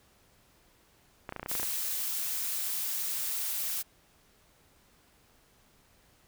clicks, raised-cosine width 0.5 ms, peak -22 dBFS, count 10, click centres 1.292 / 1.324 / 1.363 / 1.396 / 1.43 / 1.461 / 1.515 / 1.552 / 1.598 / 1.631 s
blue noise, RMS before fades -33 dBFS, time 1.48-3.83 s, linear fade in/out 20 ms
effects pink hiss -64 dBFS RMS until 6.27 s

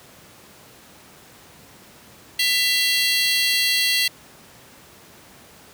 45% pulse tone cluster, 1992 / 2734 / 3275 / 4114 / 4532 Hz, B6 / F7 / G#7 / C8 / C#8, +14 / -37 / -25 / -30 / +37 cents, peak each -24 dBFS, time 2.39-4.08 s, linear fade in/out 5 ms, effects pink hiss -47 dBFS RMS until 5.73 s + high-pass 100 Hz 12 dB/octave

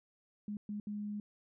sine tone bursts at uneven times, 207.7 Hz, G#3, in tune, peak -37 dBFS, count 3, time 0.48-0.57 / 0.69-0.8 / 0.87-1.2 s, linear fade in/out 2 ms, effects none

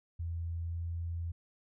sine tone with pitch glide, 84 to 84.54 Hz, E2 to E2, +33 to +44 cents, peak -34 dBFS, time 0.19-1.32 s, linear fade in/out 10 ms, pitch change +11 cents, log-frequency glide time 0.64-0.76 s, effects none

